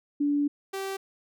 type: tone pair in turn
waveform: sine / sawtooth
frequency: 289.1 / 388.1 Hz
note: D4 / G4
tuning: -27 / -17 cents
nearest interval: perfect fourth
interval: 510 cents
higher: second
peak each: -22 / -27 dBFS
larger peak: first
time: 0.2-0.48 / 0.73-0.97 s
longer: first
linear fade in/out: 10 ms
effects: none